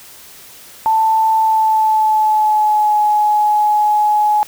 sine tone with pitch glide, 884 to 842.6 Hz, A5 to G#5, +8 to +25 cents, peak -10 dBFS, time 0.86-4.43 s, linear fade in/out 0 ms, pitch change -83 cents, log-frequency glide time 1.35-2.98 s, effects white hiss -39 dBFS RMS until 4.47 s

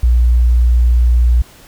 sine tone, 59.9 Hz, A#1, 48 cents sharp, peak -7 dBFS, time 0.03-1.42 s, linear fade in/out 5 ms, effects pink hiss -42 dBFS RMS until 1.67 s

